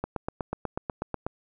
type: click train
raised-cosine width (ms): 1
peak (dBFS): -15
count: 11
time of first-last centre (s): 0.04-1.265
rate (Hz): 8.16
effects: none